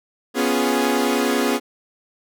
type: chord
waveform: sawtooth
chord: C# dominant seventh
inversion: third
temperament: equal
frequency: 246.9 / 277.2 / 349.2 / 415.3 Hz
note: B3 / C#4 / E#4 / G#4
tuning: 0 / 0 / 0 / 0 cents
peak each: -18 / -19 / -22 / -19 dBFS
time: 0.34-1.6 s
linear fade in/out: 50 ms
effects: none